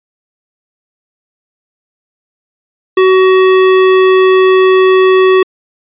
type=tone; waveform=square; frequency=375.6 Hz; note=F#4; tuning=26 cents sharp; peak=-5 dBFS; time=2.97-5.43 s; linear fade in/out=5 ms; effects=resampled to 8000 Hz